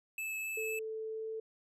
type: tone with vibrato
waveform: square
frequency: 2611 Hz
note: E7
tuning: 17 cents flat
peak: -37 dBFS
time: 0.18-0.79 s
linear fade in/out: 2 ms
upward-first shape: triangle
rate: 3.9 Hz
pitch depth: 9 cents each way
type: tone with pitch glide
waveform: sine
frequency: 440 to 442.5 Hz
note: A4 to A4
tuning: 0 to +10 cents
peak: -37 dBFS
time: 0.57-1.4 s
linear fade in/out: 5 ms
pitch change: +10 cents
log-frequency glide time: 1.11-1.29 s
effects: none